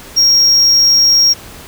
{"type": "tone", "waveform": "triangle", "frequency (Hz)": 5588, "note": "F8", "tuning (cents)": 0, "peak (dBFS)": -5, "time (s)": [0.16, 1.34], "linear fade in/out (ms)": 20, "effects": ["pink hiss -34 dBFS RMS until 1.67 s"]}